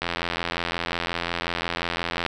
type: click train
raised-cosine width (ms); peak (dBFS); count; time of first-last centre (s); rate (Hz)
0.3; -9; 193; 0.02-2.263; 85.6
effects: none